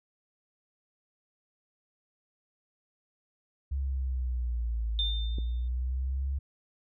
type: exponential two-way sweep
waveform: sine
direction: down then up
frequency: 69.3 to 54.3 to 69.3 Hz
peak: -28 dBFS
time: 3.71-6.39 s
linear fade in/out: 10 ms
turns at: 5 s
type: tone with exponential decay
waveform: sine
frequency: 3597 Hz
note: A7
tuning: 37 cents sharp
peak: -26 dBFS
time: 4.99-5.68 s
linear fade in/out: 1 ms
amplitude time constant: 150 ms
type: click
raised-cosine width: 3 ms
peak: -26 dBFS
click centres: 5.385 s
effects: none